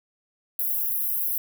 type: high-pass noise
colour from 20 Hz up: white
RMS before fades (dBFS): -26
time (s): 0.59-1.38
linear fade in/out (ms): 2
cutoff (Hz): 11000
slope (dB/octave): 96
effects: none